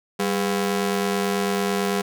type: ring-modulated tone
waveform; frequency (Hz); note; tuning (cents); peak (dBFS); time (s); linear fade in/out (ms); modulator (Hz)
sawtooth; 301.1; D4; +43; -14; 0.19-2.02; 10; 106
effects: none